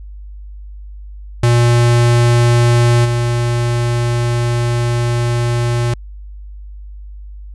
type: tone with level steps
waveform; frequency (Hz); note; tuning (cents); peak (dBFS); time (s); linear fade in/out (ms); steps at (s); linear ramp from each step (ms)
square; 119.4; A#2; +42; -9 / -14; 1.43-5.94; 5; 3.04; 20
effects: added 50 Hz sine -29 dBFS peak until 7.54 s + resampled to 24000 Hz